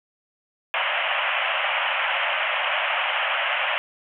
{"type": "band-pass noise", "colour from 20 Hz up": "white", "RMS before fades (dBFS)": -24, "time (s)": [0.74, 3.78], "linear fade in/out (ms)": 0, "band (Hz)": [550, 3100], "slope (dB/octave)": 96, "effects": []}